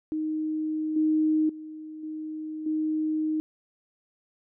sine tone with level steps, 311.1 Hz, D#4, in tune, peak -26 / -20 / -37 / -32 / -24 dBFS, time 0.12-3.4 s, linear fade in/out 0 ms, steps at 0.96 / 1.49 / 2.03 / 2.66 s, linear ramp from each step 5 ms, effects none

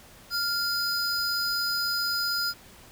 square tone pair together, 1396.9 / 4978 Hz, F6 / D#8, 0 / 0 cents, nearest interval octave + minor seventh, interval 2200 cents, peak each -30 / -28 dBFS, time 0.3-2.54 s, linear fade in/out 50 ms, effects pink hiss -51 dBFS RMS until 2.91 s

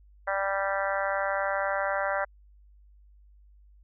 harmonic tone, 196 Hz, G3, in tune, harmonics 3 / 4 / 5 / 6 / 7 / 8 / 9 / 10, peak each -30 / -33 / -36 / -38 / -34 / -34 / -38 / -38 dBFS, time 0.27-2.25 s, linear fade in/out 10 ms, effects added 50 Hz sine -53 dBFS peak until 3.83 s

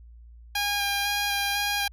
10% pulse tone with vibrato, 810 Hz, G#5, 43 cents flat, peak -16 dBFS, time 0.55-1.88 s, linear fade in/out 5 ms, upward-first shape square, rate 2 Hz, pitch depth 12 cents each way, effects added 58 Hz sine -45 dBFS peak until 1.92 s

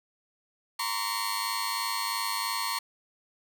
sawtooth tone cluster, 926 / 1029 / 1132 / 4323 Hz, A#5 / C6 / C#6 / C#8, -12 / -29 / +36 / -44 cents, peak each -31 dBFS, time 0.79-2.79 s, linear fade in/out 5 ms, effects none

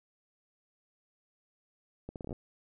accelerating click train, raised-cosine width 2 ms, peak -27 dBFS, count 9, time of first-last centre 2.09-2.328 s, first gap 68 ms, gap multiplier 0.74, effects none

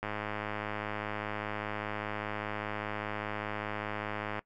click train, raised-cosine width 0.5 ms, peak -20 dBFS, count 459, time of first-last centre 0.03-4.392 s, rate 105 Hz, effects noise-tail reverb RT60 0.1 s tail -20 dB re dry

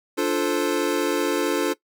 square chord, D minor seventh, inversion none, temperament equal, 293.7 / 349.2 / 440 / 523.3 Hz, D4 / F4 / A4 / C5, 0 / 0 / 0 / 0 cents, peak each -26 / -26 / -26 / -30 dBFS, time 0.17-1.74 s, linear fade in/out 20 ms, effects noise-tail reverb RT60 0.1 s tail -19 dB re dry

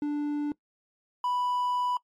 triangle tone pair in turn, 293.7 / 987.9 Hz, D4 / B5, 0 / 0 cents, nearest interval octave + major sixth, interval 2100 cents, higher second, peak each -24 dBFS, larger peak neither, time 0.02-0.52 / 1.24-1.97 s, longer second, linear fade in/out 2 ms, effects noise-tail reverb RT60 0.1 s tail -20 dB re dry + MP3 64 kbps

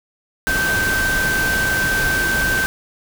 sine tone in noise, 1554 Hz, G6, 16 cents flat, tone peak -17 dBFS, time 0.47-2.66 s, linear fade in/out 0 ms, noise pink, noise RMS -23 dBFS, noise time 0.47-2.66 s, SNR +3 dB, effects none

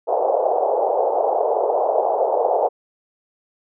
white band-pass noise, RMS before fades -19 dBFS, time 0.07-2.69 s, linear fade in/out 20 ms, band 430 to 810 Hz, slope 48 dB/octave, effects none

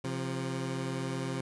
20% pulse tone pair together, 132.88 / 173.2 Hz, C3 / F3, +27 / -14 cents, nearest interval perfect fourth, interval 459 cents, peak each -29 / -33 dBFS, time 0.04-1.41 s, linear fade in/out 5 ms, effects resampled to 24000 Hz

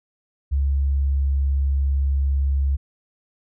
sine tone with pitch glide, 69.3 to 68.86 Hz, C#2 to C#2, 0 to -11 cents, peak -17 dBFS, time 0.51-2.77 s, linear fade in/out 20 ms, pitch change -11 cents, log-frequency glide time 0.71-1.29 s, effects none

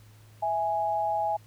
sine tone pair together, 657 / 830.6 Hz, E5 / G#5, -6 / 0 cents, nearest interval major third, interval 406 cents, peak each -30 / -26 dBFS, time 0.42-1.37 s, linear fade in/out 10 ms, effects added 107 Hz sine -51 dBFS peak until 1.46 s + pink hiss -60 dBFS RMS until 1.46 s

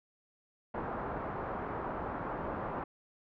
white low-pass noise, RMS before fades -38 dBFS, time 0.74-2.84 s, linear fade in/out 5 ms, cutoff 1200 Hz, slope 24 dB/octave, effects none

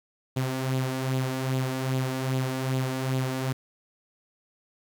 sawtooth tone with flanger, 130.81 Hz, C3, in tune, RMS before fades -28 dBFS, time 0.36-3.53 s, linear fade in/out 10 ms, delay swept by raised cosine 0.26 to 3.56 ms, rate 2.5 Hz, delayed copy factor +0.5, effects 10-bit

